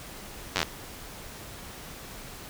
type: slowing click train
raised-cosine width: 0.2 ms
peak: -7 dBFS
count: 7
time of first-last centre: 0.56-0.63 s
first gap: 10 ms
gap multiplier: 1.06
effects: pink hiss -43 dBFS RMS until 2.49 s

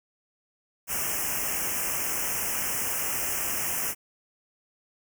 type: band-stop noise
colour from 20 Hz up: white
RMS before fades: -29 dBFS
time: 0.87-3.95 s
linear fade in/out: 50 ms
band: 3000 to 5300 Hz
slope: 96 dB/octave
effects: none

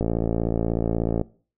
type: click train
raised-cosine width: 2 ms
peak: -10 dBFS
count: 69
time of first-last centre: 0.01-1.214 s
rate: 56.5 Hz
effects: noise-tail reverb RT60 0.4 s tail -20 dB re dry

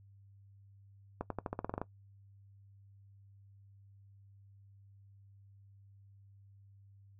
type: accelerating click train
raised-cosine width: 1 ms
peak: -22 dBFS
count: 11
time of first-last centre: 1.21-1.816 s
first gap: 93 ms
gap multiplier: 0.9
effects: noise-tail reverb RT60 0.1 s tail -18 dB re dry + added 99 Hz sine -57 dBFS peak until 7.19 s

